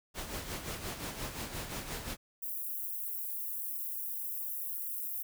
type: noise with tremolo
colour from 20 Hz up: pink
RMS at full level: -38 dBFS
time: 0.14-2.17 s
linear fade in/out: 50 ms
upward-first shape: sine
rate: 5.7 Hz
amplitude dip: 55%
type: high-pass noise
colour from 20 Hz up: white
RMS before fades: -38 dBFS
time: 2.42-5.23 s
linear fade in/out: 10 ms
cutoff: 12000 Hz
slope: 24 dB/octave
effects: none